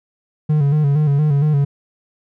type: tone with vibrato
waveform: triangle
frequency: 146.5 Hz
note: D3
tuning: 4 cents flat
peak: -10 dBFS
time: 0.49-1.65 s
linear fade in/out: 10 ms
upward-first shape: square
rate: 4.3 Hz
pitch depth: 65 cents each way
effects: none